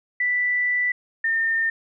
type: tone pair in turn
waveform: sine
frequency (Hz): 1975.5 / 1813.7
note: B6 / A#6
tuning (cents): 0 / -48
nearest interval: minor second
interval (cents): 148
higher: first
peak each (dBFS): -19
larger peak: neither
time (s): 0.2-0.92 / 1.24-1.7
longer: first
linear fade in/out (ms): 5
effects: none